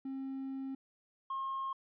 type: tone pair in turn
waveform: triangle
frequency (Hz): 268 / 1074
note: C4 / C6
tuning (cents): +42 / +45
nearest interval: 2 octaves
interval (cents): 2403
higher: second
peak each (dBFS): -35 / -32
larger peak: second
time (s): 0.05-0.75 / 1.3-1.73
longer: first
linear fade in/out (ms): 5
effects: tanh soft clip ceiling -31 dBFS + resampled to 11025 Hz